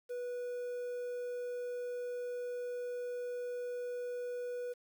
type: tone with quantisation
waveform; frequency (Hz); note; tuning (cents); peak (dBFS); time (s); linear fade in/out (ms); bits
triangle; 490; B4; -14; -35; 0.09-4.74; 20; 10
effects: none